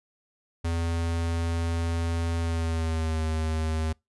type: tone with pitch glide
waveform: square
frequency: 83.7 to 79.28 Hz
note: E2 to D#2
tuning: +27 to +33 cents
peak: -26 dBFS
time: 0.64-3.93 s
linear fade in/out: 10 ms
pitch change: -94 cents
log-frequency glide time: 2.39-3.22 s
effects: noise-tail reverb RT60 0.2 s tail -26 dB re dry + resampled to 24000 Hz